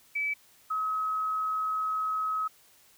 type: tone pair in turn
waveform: sine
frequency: 2300 / 1277.5 Hz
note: D7 / D#6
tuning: -37 / +45 cents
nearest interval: minor seventh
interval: 1018 cents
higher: first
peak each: -27 dBFS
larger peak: neither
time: 0.15-0.34 / 0.7-2.48 s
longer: second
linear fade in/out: 10 ms
effects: white hiss -60 dBFS RMS until 2.97 s